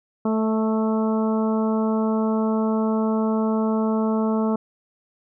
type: harmonic tone with a mistuned harmonic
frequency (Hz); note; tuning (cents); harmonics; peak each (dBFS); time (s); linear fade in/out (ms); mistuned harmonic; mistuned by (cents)
220; A3; 0; 1 / 2 / 3 / 4 / 5 / 6; -20 / -26 / -30 / -32 / -34 / -36; 0.25-4.56; 5; 3; -16
effects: none